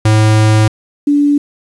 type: tone pair in turn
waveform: square / sine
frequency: 108.4 / 289.1 Hz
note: A2 / D4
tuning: -25 / -27 cents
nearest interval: octave + perfect fourth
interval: 1698 cents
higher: second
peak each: -7 dBFS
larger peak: neither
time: 0.05-0.68 / 1.07-1.38 s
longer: first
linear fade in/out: 5 ms
effects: resampled to 24000 Hz + 7-bit